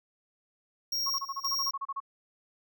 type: tone with tremolo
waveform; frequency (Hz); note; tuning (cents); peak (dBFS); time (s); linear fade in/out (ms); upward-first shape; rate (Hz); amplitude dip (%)
square; 5588; F8; 0; -29; 0.92-1.71; 5; square; 1.9; 80
type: tone bursts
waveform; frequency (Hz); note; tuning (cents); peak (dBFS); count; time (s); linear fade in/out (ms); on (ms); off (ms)
sine; 1100; C#6; -14; -31; 13; 1.06-2.003; 10; 43; 32
effects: none